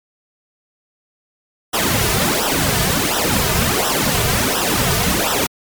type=noise with flanger; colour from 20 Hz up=pink; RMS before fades=-17 dBFS; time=1.73-5.47 s; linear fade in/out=10 ms; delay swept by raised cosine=0.44 to 3.74 ms; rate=1.4 Hz; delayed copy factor=-0.85; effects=MP3 96 kbps